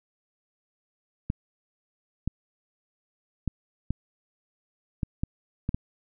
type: clicks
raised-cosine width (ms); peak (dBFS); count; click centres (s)
5; -14; 8; 1.301 / 2.276 / 3.477 / 3.906 / 5.032 / 5.235 / 5.691 / 5.745
effects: none